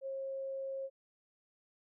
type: tone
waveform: sine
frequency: 539 Hz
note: C#5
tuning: 49 cents flat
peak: -37 dBFS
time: 0.01-0.9 s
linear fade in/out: 50 ms
effects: none